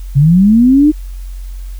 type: linear sweep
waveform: sine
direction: up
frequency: 131.5 to 310 Hz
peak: -4 dBFS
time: 0.15-0.92 s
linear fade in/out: 20 ms
effects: added 45 Hz sine -22 dBFS peak until 1.79 s + white hiss -45 dBFS RMS until 1.79 s